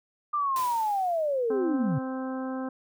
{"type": "linear sweep", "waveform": "sine", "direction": "down", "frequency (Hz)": [1202, 125.9], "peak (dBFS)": -24, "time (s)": [0.33, 1.99], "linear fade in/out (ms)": 10}
{"type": "noise with exponential decay", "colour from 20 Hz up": "white", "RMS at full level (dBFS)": -37, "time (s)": [0.56, 1.58], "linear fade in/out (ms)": 2, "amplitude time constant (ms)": 220}
{"type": "harmonic tone", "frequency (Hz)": 260.9, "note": "C4", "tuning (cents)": -5, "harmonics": [1, 2, 3, 4, 5, 6], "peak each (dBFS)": [-31, -37, -41, -43, -45, -47], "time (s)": [1.5, 2.69], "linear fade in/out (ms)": 5}
{"effects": []}